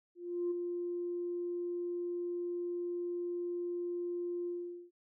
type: tone with ADSR envelope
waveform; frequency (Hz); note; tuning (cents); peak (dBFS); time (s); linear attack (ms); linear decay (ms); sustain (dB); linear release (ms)
sine; 350; F4; +4; -29; 0.15-4.91; 360; 14; -5; 440
effects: tanh soft clip ceiling -27 dBFS